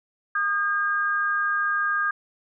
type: tone pair together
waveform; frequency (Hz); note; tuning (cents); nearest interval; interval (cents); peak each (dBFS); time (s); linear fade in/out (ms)
sine; 1227 / 1613.9; D#6 / G6; -25 / +50; perfect fourth; 475; -25 / -23; 0.35-2.11; 5
effects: none